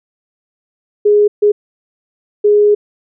sine tone bursts at uneven times, 415.3 Hz, G#4, in tune, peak -6 dBFS, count 3, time 1.05-1.28 / 1.42-1.52 / 2.44-2.75 s, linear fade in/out 10 ms, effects none

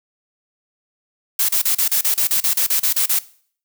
blue noise bursts, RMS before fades -17 dBFS, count 14, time 1.39-3.19 s, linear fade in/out 5 ms, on 97 ms, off 34 ms, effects noise-tail reverb RT60 0.5 s tail -19 dB re dry

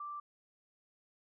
sine tone, 1174.7 Hz, D6, in tune, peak -40 dBFS, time 0-0.2 s, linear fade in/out 5 ms, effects none

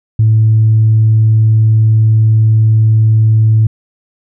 sine tone, 110 Hz, A2, in tune, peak -4 dBFS, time 0.19-3.67 s, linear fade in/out 5 ms, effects tanh soft clip ceiling -1 dBFS

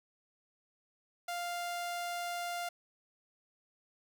sawtooth tone, 698.5 Hz, F5, in tune, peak -32 dBFS, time 1.28-2.69 s, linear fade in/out 5 ms, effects none

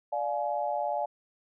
sine chord, D diminished, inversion none, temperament just, 587.3 / 704.8 / 845.8 Hz, D5 / F5 / Ab5, 0 / +16 / +31 cents, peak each -32 dBFS, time 0.12-1.06 s, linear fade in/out 10 ms, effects none

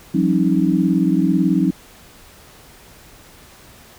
sine tone cluster, 173.8 / 191.9 / 272.5 / 314.1 Hz, F3 / G3 / C#4 / D#4, -8 / -37 / -29 / +16 cents, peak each -19 dBFS, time 0.14-1.71 s, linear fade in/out 10 ms, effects pink hiss -45 dBFS RMS until 3.98 s

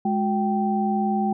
sine tone cluster, 209.1 / 363.7 / 779 Hz, G#3 / F#4 / G5, +12 / -30 / -11 cents, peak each -22 / -30 / -24 dBFS, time 0.05-1.33 s, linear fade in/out 5 ms, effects none

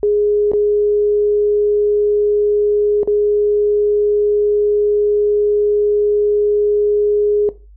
sine tone with dropouts, 415.3 Hz, G#4, in tune, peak -11 dBFS, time 0.03-7.49 s, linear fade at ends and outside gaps 1 ms, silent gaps 0.517-0.534 / 3.032-3.075 s, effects noise-tail reverb RT60 0.3 s tail -17 dB re dry + added 50 Hz sine -39 dBFS peak until 7.76 s

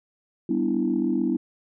sine chord, E minor seventh, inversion first, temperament equal, 196 / 246.9 / 293.7 / 329.6 Hz, G3 / B3 / D4 / E4, 0 / 0 / 0 / 0 cents, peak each -28 / -25 / -27 / -25 dBFS, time 0.49-1.37 s, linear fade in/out 5 ms, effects tanh soft clip ceiling -12 dBFS

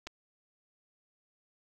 clicks, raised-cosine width 0.2 ms, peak -25 dBFS, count 2, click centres 0.069 / 0.072 s, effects none

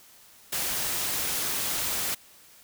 white noise, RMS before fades -29 dBFS, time 0.52-2.15 s, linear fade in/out 10 ms, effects white hiss -54 dBFS RMS until 2.63 s

